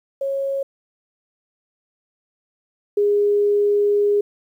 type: tone pair in turn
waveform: sine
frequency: 548 / 410.5 Hz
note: C#5 / G#4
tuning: -20 / -20 cents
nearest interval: perfect fourth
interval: 500 cents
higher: first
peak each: -20 / -14 dBFS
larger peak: second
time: 0.21-0.63 / 2.97-4.21 s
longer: second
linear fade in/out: 5 ms
effects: 9-bit